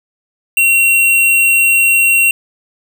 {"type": "tone with sample-and-hold", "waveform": "sine", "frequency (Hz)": 2737, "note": "F7", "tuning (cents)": -36, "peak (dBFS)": -7, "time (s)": [0.57, 2.31], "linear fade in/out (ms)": 2, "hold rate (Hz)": 11025, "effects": []}